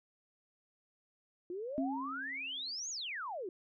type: exponential two-way sweep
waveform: sine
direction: up then down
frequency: 340.3 to 6900 to 340.3 Hz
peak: -38 dBFS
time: 1.5-3.49 s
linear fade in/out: 2 ms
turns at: 2.9 s
type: tone with exponential decay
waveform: sine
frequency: 270 Hz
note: C#4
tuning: 45 cents flat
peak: -30 dBFS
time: 1.78-2.75 s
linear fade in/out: 0 ms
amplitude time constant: 210 ms
effects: none